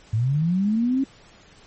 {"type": "linear sweep", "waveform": "sine", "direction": "up", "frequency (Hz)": [103.83, 275.6], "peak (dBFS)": -18, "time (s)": [0.13, 1.04], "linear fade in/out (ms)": 5, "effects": ["pink hiss -51 dBFS RMS until 1.66 s", "MP3 32 kbps"]}